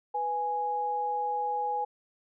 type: tone pair together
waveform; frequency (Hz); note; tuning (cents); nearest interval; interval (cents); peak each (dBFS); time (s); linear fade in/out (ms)
sine; 493.9 / 830.1; B4 / G#5; 0 / -1; major sixth; 899; -36 / -28; 0.14-1.85; 10
effects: none